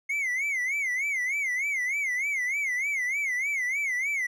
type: tone with vibrato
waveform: triangle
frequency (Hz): 2133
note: C7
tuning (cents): +33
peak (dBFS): -24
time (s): 0.09-4.27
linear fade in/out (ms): 10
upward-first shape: sine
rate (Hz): 3.3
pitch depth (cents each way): 150
effects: none